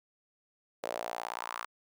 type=tone with high-pass filter sweep; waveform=sawtooth; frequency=58.27 Hz; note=A#1; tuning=in tune; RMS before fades=-39 dBFS; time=0.83-1.66 s; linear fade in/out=5 ms; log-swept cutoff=540 to 1200 Hz; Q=3.3; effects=none